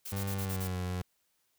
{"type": "noise bursts", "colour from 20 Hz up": "blue", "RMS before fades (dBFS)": -41, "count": 6, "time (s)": [0.05, 0.677], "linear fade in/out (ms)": 10, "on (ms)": 77, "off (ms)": 33}
{"type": "tone with pitch glide", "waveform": "30% pulse", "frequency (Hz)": [98.4, 90.76], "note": ["G2", "F#2"], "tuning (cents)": [7, -33], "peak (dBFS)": -30, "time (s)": [0.12, 1.02], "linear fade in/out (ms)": 5, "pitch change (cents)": -140, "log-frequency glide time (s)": [0.3, 0.79]}
{"effects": ["white hiss -75 dBFS RMS until 1.58 s"]}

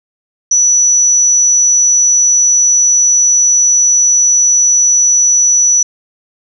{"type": "tone", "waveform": "sine", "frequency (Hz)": 5920, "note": "F#8", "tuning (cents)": 0, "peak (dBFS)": -6, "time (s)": [0.51, 5.83], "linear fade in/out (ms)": 5, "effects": []}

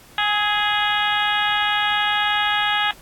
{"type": "harmonic tone with a mistuned harmonic", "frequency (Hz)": 415.3, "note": "G#4", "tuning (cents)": 0, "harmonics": [2, 3, 4, 5, 6, 7, 8, 9], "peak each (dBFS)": [-23, -26, -23, -28, -30, -27, -26, -32], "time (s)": [0.18, 2.91], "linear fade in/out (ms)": 2, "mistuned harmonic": 3, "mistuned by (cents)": 30, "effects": ["pink hiss -47 dBFS RMS until 3.01 s", "AAC 64 kbps"]}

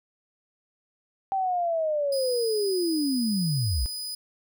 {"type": "linear sweep", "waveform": "sine", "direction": "down", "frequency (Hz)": [783, 51.7], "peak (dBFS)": -23, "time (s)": [1.32, 3.86], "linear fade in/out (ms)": 0}
{"type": "tone", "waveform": "sawtooth", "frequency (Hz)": 4978, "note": "D#8", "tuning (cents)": 0, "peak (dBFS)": -29, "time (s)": [2.12, 4.15], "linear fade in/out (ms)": 5}
{"effects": []}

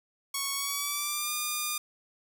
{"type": "tone with pitch glide", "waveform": "5% pulse", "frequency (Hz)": [1108.7, 1209], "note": ["C#6", "D6"], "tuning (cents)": [0, 50], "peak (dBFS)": -18, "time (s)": [0.34, 1.78], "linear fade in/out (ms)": 5, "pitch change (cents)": 150, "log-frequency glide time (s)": [0.55, 1.33], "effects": []}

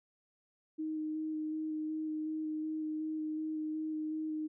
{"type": "tone with vibrato", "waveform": "sine", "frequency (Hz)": 311.1, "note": "D#4", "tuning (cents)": 0, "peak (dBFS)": -34, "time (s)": [0.78, 4.48], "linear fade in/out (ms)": 20, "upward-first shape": "square", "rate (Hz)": 2.7, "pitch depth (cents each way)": 10, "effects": []}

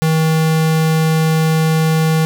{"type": "tone", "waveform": "square", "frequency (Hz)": 159.3, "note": "D#3", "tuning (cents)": 41, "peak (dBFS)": -12, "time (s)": [0.02, 2.25], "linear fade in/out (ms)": 0, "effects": []}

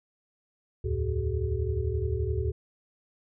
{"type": "tone cluster", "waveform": "sine", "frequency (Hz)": [73.3, 84.9, 112.8, 380.3, 423.7], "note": ["D2", "F2", "A2", "F#4", "G#4"], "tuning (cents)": [-3, -48, 44, 48, 35], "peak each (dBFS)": [-30, -32, -32, -34, -36], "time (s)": [0.84, 2.52], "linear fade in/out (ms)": 10, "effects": []}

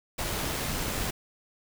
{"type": "noise with amplitude modulation", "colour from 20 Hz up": "pink", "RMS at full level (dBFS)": -30, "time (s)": [0.18, 1.11], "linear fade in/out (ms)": 10, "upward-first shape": "sine", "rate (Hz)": 91.7, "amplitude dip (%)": 25, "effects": []}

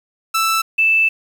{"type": "tone pair in turn", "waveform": ["sawtooth", "sine"], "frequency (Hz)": [1323, 2640], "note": ["E6", "E7"], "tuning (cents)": [6, 2], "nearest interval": "octave", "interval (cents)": 1196, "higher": "second", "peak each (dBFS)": -11, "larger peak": "neither", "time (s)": [[0.34, 0.62], [0.78, 1.09]], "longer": "second", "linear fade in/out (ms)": 10, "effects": ["7-bit"]}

